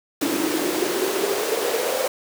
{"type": "noise with high-pass filter sweep", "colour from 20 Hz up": "pink", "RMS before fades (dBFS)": -23, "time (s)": [0.21, 2.08], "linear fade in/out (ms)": 5, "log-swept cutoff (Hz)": [290, 520], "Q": 6.4, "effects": []}